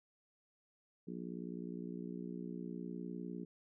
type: harmonic tone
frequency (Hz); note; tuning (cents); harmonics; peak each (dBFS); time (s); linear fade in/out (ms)
59.7; A#1; +42; 3 / 4 / 5 / 6 / 7; -45 / -47 / -49 / -51 / -52; 1.07-3.45; 10
effects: none